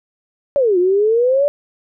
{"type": "exponential two-way sweep", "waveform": "sine", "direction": "down then up", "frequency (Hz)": [587.3, 349.2, 587.3], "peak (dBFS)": -11, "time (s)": [0.56, 1.48], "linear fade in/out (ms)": 0, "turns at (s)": 0.78, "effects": []}